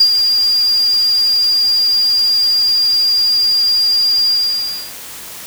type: tone with ADSR envelope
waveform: sine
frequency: 4804 Hz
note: D8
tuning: 38 cents sharp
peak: -4 dBFS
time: 0-4.93 s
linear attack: 7 ms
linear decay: 74 ms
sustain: -6 dB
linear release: 630 ms
effects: white hiss -31 dBFS RMS until 5.46 s